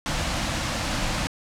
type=band-stop noise; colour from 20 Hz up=pink; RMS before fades=-26 dBFS; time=0.06-1.27 s; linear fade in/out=0 ms; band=340 to 490 Hz; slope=96 dB/octave; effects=low-pass 7000 Hz 12 dB/octave